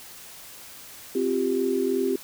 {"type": "chord", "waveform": "sine", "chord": "C suspended fourth", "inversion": "none", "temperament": "equal", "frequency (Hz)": [261.6, 349.2, 392], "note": ["C4", "F4", "G4"], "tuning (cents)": [0, 0, 0], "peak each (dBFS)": [-27, -28, -24], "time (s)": [1.15, 2.16], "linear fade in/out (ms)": 5, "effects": ["white hiss -44 dBFS RMS until 2.23 s"]}